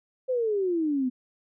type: exponential sweep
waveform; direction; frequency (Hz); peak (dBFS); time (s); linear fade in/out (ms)
sine; down; 526 to 246.9; -23; 0.28-1.1; 20
effects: none